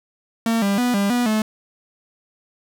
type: tone with pitch steps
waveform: 45% pulse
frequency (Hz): 227.8 / 199.1 / 245.9 / 199.9 / 243.9 / 216.5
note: A#3 / G3 / B3 / G3 / B3 / A3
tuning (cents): -40 / +27 / -7 / +34 / -21 / -28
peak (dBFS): -17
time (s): 0.46-1.42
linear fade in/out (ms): 2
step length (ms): 160
effects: none